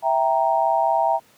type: chord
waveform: sine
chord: E diminished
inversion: none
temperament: equal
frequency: 659.3 / 784 / 932.3 Hz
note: E5 / G5 / Bb5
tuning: 0 / 0 / 0 cents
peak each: -21 dBFS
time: 0.02-1.2 s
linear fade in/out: 50 ms
effects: pink hiss -55 dBFS RMS until 1.37 s + high-pass 150 Hz 12 dB/octave